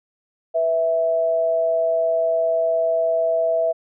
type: tone pair together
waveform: sine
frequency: 493.1 / 656 Hz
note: B4 / E5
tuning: -3 / -9 cents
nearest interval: perfect fourth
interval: 494 cents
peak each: -26 / -17 dBFS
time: 0.54-3.73 s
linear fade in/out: 20 ms
effects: none